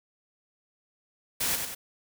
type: noise with echo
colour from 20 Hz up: white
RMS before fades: -28 dBFS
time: 1.4-1.56 s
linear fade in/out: 10 ms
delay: 95 ms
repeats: 2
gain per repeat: -5 dB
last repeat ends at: 1.75 s
effects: none